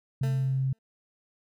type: tone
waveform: sine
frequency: 132.9 Hz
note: C3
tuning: 27 cents sharp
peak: -24 dBFS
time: 0.21-0.73 s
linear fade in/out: 5 ms
type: tone with exponential decay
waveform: 20% pulse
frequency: 223.6 Hz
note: A3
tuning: 28 cents sharp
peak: -30 dBFS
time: 0.23-0.79 s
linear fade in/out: 5 ms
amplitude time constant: 120 ms
effects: none